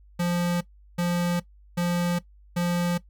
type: tone bursts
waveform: square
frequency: 174.61 Hz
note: F3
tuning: in tune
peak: -23 dBFS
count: 4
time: 0.19-2.98 s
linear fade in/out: 10 ms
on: 420 ms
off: 370 ms
effects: noise-tail reverb RT60 0.1 s tail -18 dB re dry + added 50 Hz sine -50 dBFS peak until 3.09 s